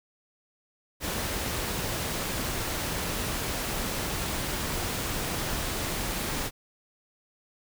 pink noise, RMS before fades -31 dBFS, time 1-6.51 s, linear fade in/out 50 ms, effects none

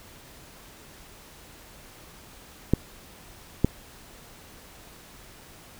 clicks, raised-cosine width 3 ms, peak -5 dBFS, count 2, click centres 2.736 / 3.646 s, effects pink hiss -49 dBFS RMS until 5.79 s

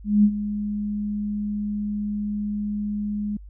sine tone with ADSR envelope, 207.7 Hz, G#3, in tune, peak -11 dBFS, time 0.04-3.37 s, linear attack 200 ms, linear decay 63 ms, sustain -13 dB, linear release 5 ms, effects added 50 Hz sine -39 dBFS peak until 3.49 s

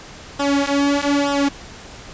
sawtooth tone with flanger, 283 Hz, C#4, 36 cents sharp, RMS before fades -18 dBFS, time 0.39-1.49 s, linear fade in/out 10 ms, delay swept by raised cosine 0.45 to 5.05 ms, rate 1.1 Hz, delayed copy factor -1, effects pink hiss -38 dBFS RMS until 2.13 s + resampled to 16000 Hz

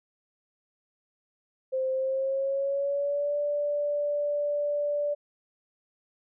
sine tone with pitch glide, 523 to 583.7 Hz, C5 to D5, -1 to -11 cents, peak -25 dBFS, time 1.72-5.15 s, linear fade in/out 20 ms, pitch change +190 cents, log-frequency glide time 1.91-3.37 s, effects none

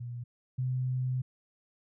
sine tone pair in turn, 120.7 / 127.88 Hz, B2 / C3, -39 / -39 cents, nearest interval minor second, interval 100 cents, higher second, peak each -36 / -28 dBFS, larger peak second, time 0-0.24 / 0.58-1.22 s, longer second, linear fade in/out 10 ms, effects none

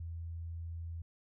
sine tone, 83.4 Hz, E2, 21 cents sharp, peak -39 dBFS, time 0-1.02 s, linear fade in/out 5 ms, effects none

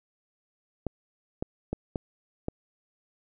clicks, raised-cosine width 2 ms, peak -16 dBFS, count 5, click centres 0.867 / 1.425 / 1.73 / 1.958 / 2.484 s, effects none

